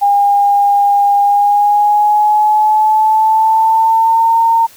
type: tone with pitch glide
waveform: sine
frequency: 809 to 913.3 Hz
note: G#5 to A#5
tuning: -46 to -36 cents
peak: -7 dBFS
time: 0.01-4.67 s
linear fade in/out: 20 ms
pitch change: +210 cents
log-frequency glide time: 1.2-4.36 s
effects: white hiss -41 dBFS RMS until 4.76 s